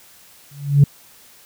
sine tone with exponential growth, 142.2 Hz, C#3, 45 cents sharp, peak -3 dBFS, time 0.51-0.84 s, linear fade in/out 5 ms, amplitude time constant 71 ms, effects tanh soft clip ceiling -3 dBFS + white hiss -48 dBFS RMS until 1.45 s

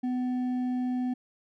triangle tone with hard clipping, 250.8 Hz, B3, 27 cents sharp, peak -28 dBFS, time 0.03-1.14 s, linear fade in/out 10 ms, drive 8 dB, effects none

